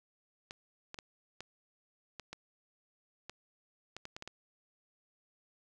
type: clicks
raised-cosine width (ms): 0.2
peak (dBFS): -26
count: 12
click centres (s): 0.509 / 0.944 / 0.988 / 1.406 / 2.197 / 2.33 / 3.296 / 3.966 / 4.054 / 4.165 / 4.224 / 4.276
effects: none